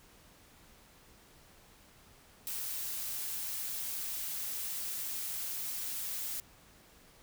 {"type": "noise", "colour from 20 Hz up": "blue", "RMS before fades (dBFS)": -38, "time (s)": [2.47, 6.4], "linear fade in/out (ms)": 0, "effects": ["pink hiss -60 dBFS RMS until 7.22 s"]}